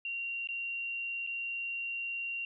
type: tone with dropouts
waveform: sine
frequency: 2759 Hz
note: F7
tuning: 22 cents flat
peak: -34 dBFS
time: 0.05-2.45 s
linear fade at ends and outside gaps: 2 ms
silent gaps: 0.473-0.488 / 1.266-1.272 s
effects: none